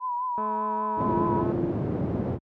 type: tone with vibrato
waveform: sine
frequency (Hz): 987.8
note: B5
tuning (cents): 0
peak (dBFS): -26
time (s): 0-1.45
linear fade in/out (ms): 50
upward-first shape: triangle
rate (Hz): 5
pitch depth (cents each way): 61
type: click train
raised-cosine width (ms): 1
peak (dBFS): -22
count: 246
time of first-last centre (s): 0.38-1.52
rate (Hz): 215
type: band-pass noise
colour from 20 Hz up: pink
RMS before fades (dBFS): -28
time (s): 0.96-2.39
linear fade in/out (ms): 50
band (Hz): 110 to 410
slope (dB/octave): 12
type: tone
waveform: sine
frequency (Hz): 344.2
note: F4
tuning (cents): -25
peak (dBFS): -27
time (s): 1.07-1.73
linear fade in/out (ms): 20
effects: high-pass 60 Hz 12 dB/octave